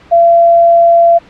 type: tone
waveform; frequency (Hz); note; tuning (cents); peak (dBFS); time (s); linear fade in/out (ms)
sine; 680; F5; -46; -3; 0.11-1.19; 20
effects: pink hiss -40 dBFS RMS until 1.29 s + low-pass 3000 Hz 12 dB/octave